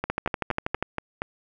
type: two click trains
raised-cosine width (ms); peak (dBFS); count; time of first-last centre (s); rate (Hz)
0.5; -10 / -12; 10 / 6; 0.1-0.826 / 0.04-1.219; 12.4 / 4.24
effects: none